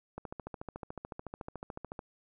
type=click train; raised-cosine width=1 ms; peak=-26 dBFS; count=26; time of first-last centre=0.18-1.992 s; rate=13.8 Hz; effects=none